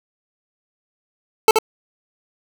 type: tone with echo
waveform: 25% pulse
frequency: 440 Hz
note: A4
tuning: in tune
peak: -3 dBFS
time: 1.48-1.51 s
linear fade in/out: 2 ms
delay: 77 ms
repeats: 1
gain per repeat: -5 dB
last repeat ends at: 1.587 s
effects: none